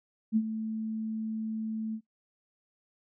sine tone with ADSR envelope, 220 Hz, A3, in tune, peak -20 dBFS, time 0.32-2.01 s, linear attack 43 ms, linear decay 56 ms, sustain -11 dB, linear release 71 ms, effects noise-tail reverb RT60 0.1 s tail -19 dB re dry

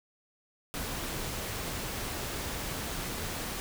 pink noise, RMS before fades -36 dBFS, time 0.74-3.6 s, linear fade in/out 0 ms, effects none

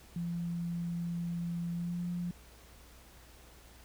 sine tone with pitch glide, 171.2 to 175.4 Hz, F3 to F3, -34 to +8 cents, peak -33 dBFS, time 0.16-2.31 s, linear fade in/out 2 ms, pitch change +42 cents, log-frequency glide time 1.73-2.02 s, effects added 60 Hz sine -57 dBFS peak until 3.84 s + pink hiss -58 dBFS RMS until 3.84 s

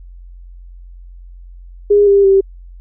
sine tone with pitch steps, 409.4 / 399.1 / 389.1 Hz, G#4 / G4 / G4, -25 / +31 / -13 cents, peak -6 dBFS, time 1.9-2.41 s, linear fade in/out 10 ms, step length 170 ms, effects added 44 Hz sine -33 dBFS peak until 2.8 s

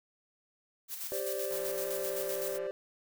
blue noise with tremolo, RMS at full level -38 dBFS, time 0.88-2.59 s, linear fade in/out 50 ms, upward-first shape square, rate 7.8 Hz, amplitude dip 45%
triangle chord, G suspended fourth, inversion none, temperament equal, 392 / 523.3 / 587.3 Hz, G4 / C5 / D5, 0 / 0 / 0 cents, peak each -36 dBFS, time 1.12-2.71 s, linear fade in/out 0 ms
click train, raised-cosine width 0.5 ms, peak -36 dBFS, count 199, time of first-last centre 1.51-2.668 s, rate 171 Hz
effects none

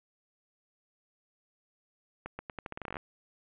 accelerating click train, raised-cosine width 0.5 ms, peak -23 dBFS, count 15, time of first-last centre 2.26-2.968 s, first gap 130 ms, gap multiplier 0.83, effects resampled to 8000 Hz + 9-bit

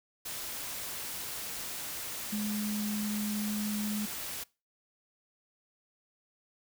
sine tone in noise, 209.9 Hz, G#3, 19 cents sharp, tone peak -31 dBFS, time 2.32-4.06 s, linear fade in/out 10 ms, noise white, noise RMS -39 dBFS, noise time 0.25-4.44 s, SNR +5 dB, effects noise-tail reverb RT60 0.3 s tail -23 dB re dry

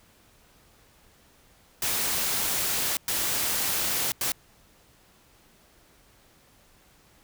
white noise bursts at uneven times, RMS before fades -27 dBFS, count 3, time 1.82-2.97 / 3.08-4.12 / 4.21-4.32 s, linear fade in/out 2 ms, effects pink hiss -59 dBFS RMS until 7.23 s

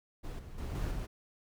brown noise with level steps, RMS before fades -40 / -47 / -38 / -34 / -37 dBFS, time 0.23-1.07 s, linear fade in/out 20 ms, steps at 0.39 / 0.58 / 0.75 / 0.91 s, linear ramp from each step 2 ms, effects none

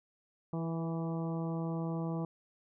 harmonic tone with a mistuned harmonic, 164.81 Hz, E3, in tune, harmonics 1 / 2 / 3 / 4 / 5 / 6 / 7, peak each -34 / -40 / -44 / -46 / -48 / -50 / -51 dBFS, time 0.53-2.25 s, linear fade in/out 2 ms, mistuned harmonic 3, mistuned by -16 cents, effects none

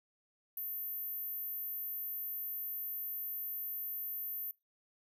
sine tone, 13450 Hz, G#9, 21 cents sharp, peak -37 dBFS, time 0.57-4.51 s, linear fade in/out 2 ms, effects noise-tail reverb RT60 0.2 s tail -22 dB re dry

